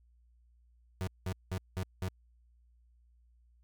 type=tone bursts; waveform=35% pulse; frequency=93 Hz; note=F#2; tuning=9 cents sharp; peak=-31 dBFS; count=5; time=1.01-2.085 s; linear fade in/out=0 ms; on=63 ms; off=190 ms; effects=added 59 Hz sine -62 dBFS peak until 3.63 s